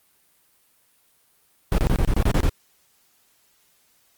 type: noise bursts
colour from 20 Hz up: brown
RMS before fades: -18 dBFS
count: 9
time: 1.72-2.493 s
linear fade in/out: 0 ms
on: 61 ms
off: 28 ms
effects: white hiss -62 dBFS RMS until 4.17 s + Opus 32 kbps